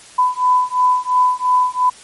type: beating tone pair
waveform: sine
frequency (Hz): 1000 / 1002.9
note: B5 / B5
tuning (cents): +21 / +26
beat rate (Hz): 2.9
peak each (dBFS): -15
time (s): 0.18-1.9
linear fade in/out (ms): 10
effects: white hiss -41 dBFS RMS until 2.03 s + MP3 48 kbps